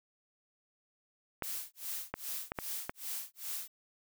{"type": "clicks", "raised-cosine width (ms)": 0.5, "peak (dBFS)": -19, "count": 5, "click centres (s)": [1.423, 2.14, 2.519, 2.588, 2.895]}
{"type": "noise with tremolo", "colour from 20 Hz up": "blue", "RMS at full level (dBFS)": -38, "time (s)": [1.43, 3.68], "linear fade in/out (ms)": 10, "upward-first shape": "sine", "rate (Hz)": 2.5, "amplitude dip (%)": 100}
{"effects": []}